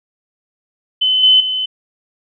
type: tone with level steps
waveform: sine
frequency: 3037 Hz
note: F#7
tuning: 44 cents sharp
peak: -11 / -6 / -16 dBFS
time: 1.01-1.66 s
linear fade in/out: 10 ms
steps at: 1.23 / 1.4 s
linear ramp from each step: 5 ms
effects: none